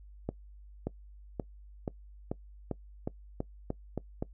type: accelerating click train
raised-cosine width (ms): 2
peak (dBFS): -19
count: 11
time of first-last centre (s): 0.29-4.225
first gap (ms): 580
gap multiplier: 0.91
effects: noise-tail reverb RT60 0.1 s tail -21 dB re dry + added 50 Hz sine -49 dBFS peak until 4.33 s